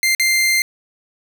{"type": "tone with dropouts", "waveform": "sawtooth", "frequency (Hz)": 2093, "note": "C7", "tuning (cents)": 0, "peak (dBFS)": -10, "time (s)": [0.03, 0.62], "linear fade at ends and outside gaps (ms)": 1, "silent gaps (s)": [0.149, 0.197], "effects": []}